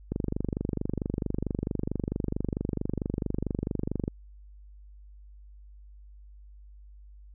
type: click train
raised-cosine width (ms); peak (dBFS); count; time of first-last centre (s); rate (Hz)
3; -16; 98; 0.12-4.079; 24.5
effects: added 50 Hz sine -47 dBFS peak until 7.34 s